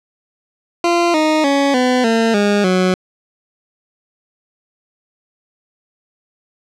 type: tone with pitch steps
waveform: 20% pulse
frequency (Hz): 344.1 / 310.1 / 279.5 / 251.9 / 227 / 204.6 / 184.4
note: F4 / D#4 / C#4 / B3 / A#3 / G#3 / F#3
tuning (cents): -26 / -6 / +14 / +34 / -46 / -26 / -6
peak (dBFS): -7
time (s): 0.84-2.94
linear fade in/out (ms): 2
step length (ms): 300
effects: low-pass 6000 Hz 12 dB/octave